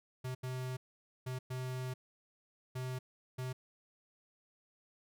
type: tone bursts at uneven times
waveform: square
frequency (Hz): 128.2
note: C3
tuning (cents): -35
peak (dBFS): -38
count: 6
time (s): 0.24-0.35 / 0.43-0.77 / 1.26-1.39 / 1.5-1.94 / 2.75-2.99 / 3.38-3.53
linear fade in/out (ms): 10
effects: none